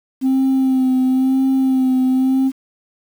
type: tone with vibrato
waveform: sine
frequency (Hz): 261.6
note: C4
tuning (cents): 0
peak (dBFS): -10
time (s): 0.21-2.52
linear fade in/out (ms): 50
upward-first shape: sine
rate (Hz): 0.98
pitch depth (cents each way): 27
effects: tanh soft clip ceiling -11 dBFS + 7-bit